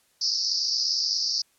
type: band-pass noise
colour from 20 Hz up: white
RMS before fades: -26 dBFS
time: 0.21-1.42 s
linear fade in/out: 5 ms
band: 4600 to 5500 Hz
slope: 96 dB/octave
effects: white hiss -65 dBFS RMS until 1.58 s + low-pass 12000 Hz 12 dB/octave